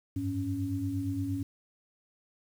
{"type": "tone cluster", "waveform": "sine", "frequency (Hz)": [93.7, 102.3, 278.1], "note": ["F#2", "G#2", "C#4"], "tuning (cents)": [22, -26, 6], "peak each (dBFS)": [-38, -34, -32], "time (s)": [0.16, 1.43], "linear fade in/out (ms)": 5, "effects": ["9-bit"]}